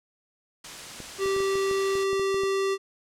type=noise; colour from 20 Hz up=white; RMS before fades=-39 dBFS; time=0.64-2.04 s; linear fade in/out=5 ms
type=clicks; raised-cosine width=2 ms; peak=-26 dBFS; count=11; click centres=1.003 / 1.259 / 1.364 / 1.404 / 1.555 / 1.712 / 1.954 / 2.131 / 2.196 / 2.344 / 2.435 s
type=tone; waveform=square; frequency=389.6 Hz; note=G4; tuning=11 cents flat; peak=-24 dBFS; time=1.18-2.78 s; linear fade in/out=50 ms
effects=low-pass 8000 Hz 12 dB/octave